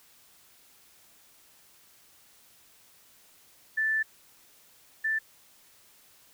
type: tone pair in turn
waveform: sine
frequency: 1760 / 1766.5 Hz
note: A6 / A6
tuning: 0 / +6 cents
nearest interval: unison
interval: 6 cents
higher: second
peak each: -24 / -25 dBFS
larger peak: first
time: 3.77-4.03 / 5.04-5.19 s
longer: first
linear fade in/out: 10 ms
effects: white hiss -59 dBFS RMS until 6.33 s